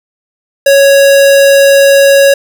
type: tone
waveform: square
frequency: 554.4 Hz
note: C#5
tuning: in tune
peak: -3 dBFS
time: 0.66-2.34 s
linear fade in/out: 5 ms
effects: none